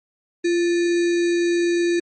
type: tone with sample-and-hold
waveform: sine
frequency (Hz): 344.4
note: F4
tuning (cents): -24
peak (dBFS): -16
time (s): 0.44-2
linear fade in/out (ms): 10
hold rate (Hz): 2100
effects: MP3 32 kbps